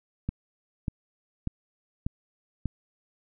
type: click train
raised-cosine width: 5 ms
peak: -16 dBFS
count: 5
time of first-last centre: 0.29-2.657 s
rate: 1.69 Hz
effects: none